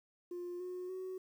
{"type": "tone with pitch steps", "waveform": "sine", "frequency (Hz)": [353.1, 363, 373.2], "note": ["F4", "F#4", "F#4"], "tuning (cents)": [19, -33, 15], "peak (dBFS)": -38, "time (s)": [0.31, 1.18], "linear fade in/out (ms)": 5, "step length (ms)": 290, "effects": ["tanh soft clip ceiling -38 dBFS", "11-bit"]}